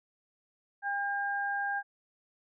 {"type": "tone pair together", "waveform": "sine", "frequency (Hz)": [804, 1608], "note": ["G5", "G6"], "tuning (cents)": [44, 44], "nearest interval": "octave", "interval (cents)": 1200, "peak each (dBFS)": [-33, -32], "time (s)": [0.82, 1.83], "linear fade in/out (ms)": 50, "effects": []}